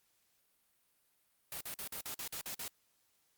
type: noise bursts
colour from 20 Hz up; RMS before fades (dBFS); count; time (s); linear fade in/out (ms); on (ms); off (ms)
white; -42; 9; 1.52-2.68; 2; 88; 46
effects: white hiss -75 dBFS RMS until 3.37 s + Opus 48 kbps